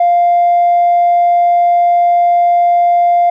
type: tone with tanh clipping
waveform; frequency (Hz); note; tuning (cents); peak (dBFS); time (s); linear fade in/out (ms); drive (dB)
triangle; 698.5; F5; 0; -7; 0-3.3; 5; 5
effects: none